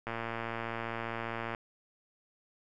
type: click train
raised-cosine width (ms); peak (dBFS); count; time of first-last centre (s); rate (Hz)
0.5; -21; 171; 0.07-1.548; 115
effects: none